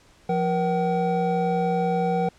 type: tone cluster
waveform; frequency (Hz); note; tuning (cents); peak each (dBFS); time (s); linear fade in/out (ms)
triangle; 175.2 / 475.1 / 761; F3 / A#4 / F#5; +6 / +33 / +48; -23; 0.29-2.29; 5
effects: pink hiss -56 dBFS RMS until 2.38 s + low-pass 8000 Hz 12 dB/octave